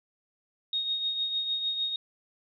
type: tone with tremolo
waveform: sine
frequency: 3729 Hz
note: A#7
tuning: in tune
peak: -25 dBFS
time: 0.73-1.96 s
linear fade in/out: 2 ms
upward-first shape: triangle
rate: 6.6 Hz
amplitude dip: 55%
effects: none